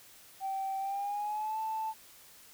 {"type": "tone with pitch glide", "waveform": "sine", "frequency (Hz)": [775, 880], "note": ["G5", "A5"], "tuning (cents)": [-20, 0], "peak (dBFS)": -31, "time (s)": [0.4, 1.94], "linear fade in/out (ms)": 50, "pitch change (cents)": 220, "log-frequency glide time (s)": [0.79, 1.59], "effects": ["tanh soft clip ceiling -28 dBFS", "white hiss -56 dBFS RMS until 2.53 s"]}